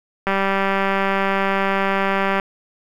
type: click train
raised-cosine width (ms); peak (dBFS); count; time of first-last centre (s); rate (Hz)
0.5; -5; 416; 0.27-2.398; 195
effects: 7-bit